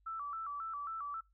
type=tone with vibrato; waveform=sine; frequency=1236 Hz; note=D#6; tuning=12 cents flat; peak=-38 dBFS; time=0.06-1.21 s; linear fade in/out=10 ms; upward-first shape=square; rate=3.7 Hz; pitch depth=120 cents each way; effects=noise-tail reverb RT60 0.2 s tail -22 dB re dry + added 50 Hz sine -68 dBFS peak until 1.33 s